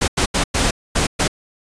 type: noise bursts at uneven times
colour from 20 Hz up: pink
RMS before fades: -17 dBFS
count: 6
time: 0.01-0.08 / 0.17-0.26 / 0.34-0.44 / 0.54-0.71 / 0.95-1.07 / 1.19-1.28 s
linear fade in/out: 10 ms
effects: resampled to 22050 Hz